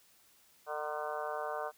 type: harmonic tone with a mistuned harmonic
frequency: 150.6 Hz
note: D3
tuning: 44 cents sharp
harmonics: 3 / 4 / 5 / 6 / 7 / 8 / 9 / 10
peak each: -43 / -40 / -41 / -46 / -44 / -44 / -50 / -46 dBFS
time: 0.66-1.72 s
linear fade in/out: 50 ms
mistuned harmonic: 6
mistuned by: +70 cents
effects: white hiss -65 dBFS RMS until 1.77 s